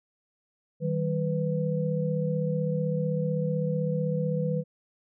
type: tone cluster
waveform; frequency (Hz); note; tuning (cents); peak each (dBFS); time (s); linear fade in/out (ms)
sine; 157.3 / 193.1 / 497.6; D#3 / G3 / B4; +19 / -26 / +13; -27 / -32 / -30; 0.8-4.64; 50
effects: none